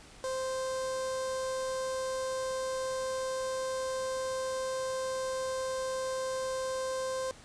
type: tone with notch filter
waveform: sawtooth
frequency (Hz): 522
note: C5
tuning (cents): -4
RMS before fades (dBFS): -34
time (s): 0.24-7.31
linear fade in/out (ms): 0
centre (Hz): 2400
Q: 0.77
effects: pink hiss -53 dBFS RMS until 7.44 s + resampled to 22050 Hz